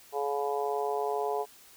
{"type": "harmonic tone", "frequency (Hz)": 142, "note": "C#3", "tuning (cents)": 42, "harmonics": [3, 4, 5, 6, 7], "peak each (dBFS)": [-31, -40, -33, -36, -38], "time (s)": [0.12, 1.46], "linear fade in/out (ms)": 50, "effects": ["white hiss -55 dBFS RMS until 1.76 s"]}